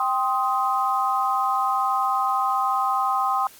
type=chord; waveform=sine; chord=C minor; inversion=second; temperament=just; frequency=784.9 / 1046.5 / 1255.8 Hz; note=G5 / C6 / Eb6; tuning=+2 / 0 / +16 cents; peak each=-24 dBFS; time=0-3.47 s; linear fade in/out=2 ms; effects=white hiss -48 dBFS RMS until 3.59 s + Opus 48 kbps